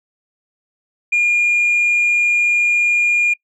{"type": "tone", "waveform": "sine", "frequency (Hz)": 2419, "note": "D#7", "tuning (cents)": -49, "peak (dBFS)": -10, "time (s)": [1.12, 3.34], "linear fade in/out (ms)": 10, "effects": ["noise-tail reverb RT60 0.1 s tail -24 dB re dry", "tanh soft clip ceiling -10 dBFS"]}